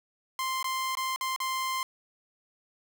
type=tone with dropouts; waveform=sawtooth; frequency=1046.5 Hz; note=C6; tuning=in tune; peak=-25 dBFS; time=0.39-1.83 s; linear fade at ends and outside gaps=1 ms; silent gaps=0.628-0.643 / 0.952-0.971 / 1.161-1.21 / 1.362-1.402 s; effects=none